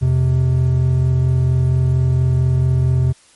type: tone pair together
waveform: triangle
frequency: 84.6 / 128.99 Hz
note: E2 / C3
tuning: +45 / -24 cents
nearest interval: perfect fifth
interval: 731 cents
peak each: -16 / -11 dBFS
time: 0.01-3.13 s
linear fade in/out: 20 ms
effects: white hiss -50 dBFS RMS until 3.35 s + MP3 48 kbps